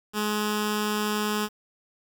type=tone with notch filter; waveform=10% pulse; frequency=210.7 Hz; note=G#3; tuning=25 cents sharp; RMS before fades=-27 dBFS; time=0.13-1.49 s; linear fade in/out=50 ms; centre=660 Hz; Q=1.3; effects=8-bit